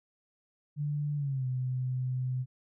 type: tone with pitch glide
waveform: sine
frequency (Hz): 146.83 to 127.82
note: D3 to C3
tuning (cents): 0 to -40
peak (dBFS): -29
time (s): 0.76-2.46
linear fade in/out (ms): 50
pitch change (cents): -240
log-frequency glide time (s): 1.16-1.46
effects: none